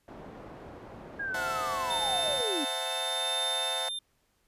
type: low-pass noise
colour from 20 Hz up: white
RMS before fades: -46 dBFS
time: 0.08-2.41 s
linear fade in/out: 2 ms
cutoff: 680 Hz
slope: 12 dB/octave
type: linear sweep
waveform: sine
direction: down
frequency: 1648 to 261.6 Hz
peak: -31 dBFS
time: 1.19-2.65 s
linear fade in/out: 10 ms
type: chord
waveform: sawtooth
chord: F# half-diminished seventh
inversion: second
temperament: equal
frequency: 523.3 / 659.3 / 740 / 880 Hz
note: C5 / E5 / F#5 / A5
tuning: 0 / 0 / 0 / 0 cents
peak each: -35 dBFS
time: 1.34-3.89 s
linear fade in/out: 5 ms
type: tone with tremolo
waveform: square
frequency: 3600 Hz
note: A7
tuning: 39 cents sharp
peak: -29 dBFS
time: 1.9-3.99 s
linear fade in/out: 5 ms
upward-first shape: triangle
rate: 0.81 Hz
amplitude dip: 50%
effects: pink hiss -72 dBFS RMS until 4.47 s + resampled to 32000 Hz